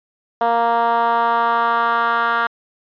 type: tone with band-pass filter sweep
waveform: 10% pulse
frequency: 233.1 Hz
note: A#3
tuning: in tune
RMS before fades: -17 dBFS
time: 0.41-2.47 s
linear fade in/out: 2 ms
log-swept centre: 760 to 1400 Hz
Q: 2.2
effects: resampled to 11025 Hz